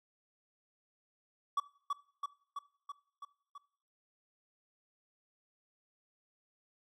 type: tone with echo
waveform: triangle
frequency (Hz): 1138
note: C#6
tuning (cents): +45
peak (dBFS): -26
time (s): 1.57-1.6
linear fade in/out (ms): 5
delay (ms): 330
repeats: 6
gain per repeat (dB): -3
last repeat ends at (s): 3.58
effects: noise-tail reverb RT60 0.6 s tail -20 dB re dry